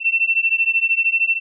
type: beating tone pair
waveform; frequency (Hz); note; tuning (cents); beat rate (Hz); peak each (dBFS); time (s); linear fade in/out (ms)
sine; 2686 / 2699; E7 / E7; +32 / +40; 13; -18; 0-1.4; 50
effects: none